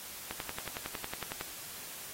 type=click train; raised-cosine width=0.3 ms; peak=-20 dBFS; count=13; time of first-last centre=0.31-1.411 s; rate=10.9 Hz; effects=white hiss -45 dBFS RMS until 2.13 s + AAC 48 kbps